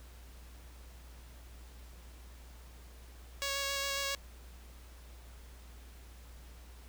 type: tone with vibrato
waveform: 5% pulse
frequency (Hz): 554.4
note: C#5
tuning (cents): 0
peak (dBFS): -22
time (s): 3.42-4.15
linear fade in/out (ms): 0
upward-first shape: square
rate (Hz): 7.3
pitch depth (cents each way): 9
effects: added 60 Hz sine -50 dBFS peak until 6.88 s + pink hiss -59 dBFS RMS until 6.88 s